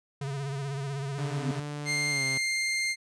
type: tone with vibrato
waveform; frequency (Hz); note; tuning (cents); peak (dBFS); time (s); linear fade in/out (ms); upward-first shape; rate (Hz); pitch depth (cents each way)
square; 138.59; C#3; 0; -32; 0.21-1.6; 5; sine; 16; 59
type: tone with pitch glide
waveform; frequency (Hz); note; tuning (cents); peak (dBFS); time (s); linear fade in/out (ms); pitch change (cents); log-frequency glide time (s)
sawtooth; 146.83 to 133.87; D3 to C3; 0 to +40; -30; 1.18-2.38; 5; -160; 2.1-2.24
type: tone with exponential growth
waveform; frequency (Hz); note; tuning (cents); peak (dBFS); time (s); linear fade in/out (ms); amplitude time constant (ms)
sine; 258.5; C4; -21; -26; 1.24-1.51; 1; 58
type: tone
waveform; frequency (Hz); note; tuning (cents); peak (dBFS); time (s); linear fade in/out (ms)
sawtooth; 2106; C7; +11; -23; 1.85-2.96; 50
effects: resampled to 22050 Hz